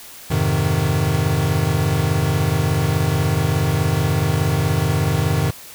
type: chord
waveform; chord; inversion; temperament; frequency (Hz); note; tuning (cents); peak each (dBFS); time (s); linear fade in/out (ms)
square; F minor seventh; none; equal; 87.31 / 103.83 / 130.81 / 155.56; F2 / Ab2 / C3 / Eb3; 0 / 0 / 0 / 0; -24 / -23 / -23 / -21; 0.3-5.51; 10
effects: white hiss -39 dBFS RMS until 5.74 s